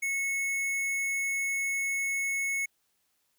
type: tone with hard clipping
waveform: sine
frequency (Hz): 2196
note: C#7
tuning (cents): -17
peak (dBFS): -29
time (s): 0.02-2.66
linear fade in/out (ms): 10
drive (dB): 17
effects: white hiss -74 dBFS RMS until 3.38 s